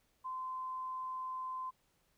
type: tone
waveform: sine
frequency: 1032 Hz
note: C6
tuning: 24 cents flat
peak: -38 dBFS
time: 0.24-1.71 s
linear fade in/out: 20 ms
effects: pink hiss -75 dBFS RMS until 2.17 s